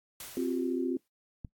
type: noise with exponential decay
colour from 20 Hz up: white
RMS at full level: -41 dBFS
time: 0.2-1.08 s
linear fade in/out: 2 ms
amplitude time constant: 190 ms
type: chord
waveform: sine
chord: C suspended fourth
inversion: none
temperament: equal with one note detuned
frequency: 261.6 / 349.2 / 383.7 Hz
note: C4 / F4 / G4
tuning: 0 / 0 / -37 cents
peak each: -31 / -32 / -36 dBFS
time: 0.37-0.97 s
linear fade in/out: 2 ms
type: click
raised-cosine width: 5 ms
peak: -28 dBFS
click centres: 1.448 s
effects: noise-tail reverb RT60 0.1 s tail -20 dB re dry + AAC 64 kbps